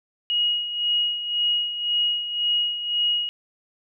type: tone with tremolo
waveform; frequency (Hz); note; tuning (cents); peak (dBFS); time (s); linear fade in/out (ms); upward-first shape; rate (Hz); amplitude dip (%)
sine; 2890; F#7; -41; -18; 0.3-3.29; 0; sine; 1.9; 65
effects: none